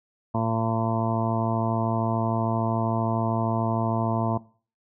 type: harmonic tone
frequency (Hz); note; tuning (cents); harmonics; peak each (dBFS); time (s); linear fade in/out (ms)
113.1; A2; +48; 1 / 2 / 3 / 4 / 5 / 6 / 7 / 8 / 9 / 10; -27 / -27 / -34 / -37 / -38 / -30 / -41 / -31 / -33 / -43; 0.34-4.38; 10
effects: noise-tail reverb RT60 0.4 s tail -19 dB re dry